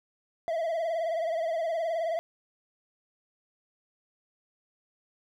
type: tone with vibrato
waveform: triangle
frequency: 659.3 Hz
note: E5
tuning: in tune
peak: -25 dBFS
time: 0.48-2.19 s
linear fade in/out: 0 ms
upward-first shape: triangle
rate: 19 Hz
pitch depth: 87 cents each way
effects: none